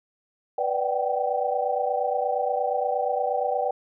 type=chord; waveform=sine; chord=G major seventh; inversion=first; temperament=equal with one note detuned; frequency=493.9 / 587.3 / 755.5 / 784 Hz; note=B4 / D5 / F#5 / G5; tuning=0 / 0 / +36 / 0 cents; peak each=-28 dBFS; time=0.58-3.71 s; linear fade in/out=5 ms; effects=none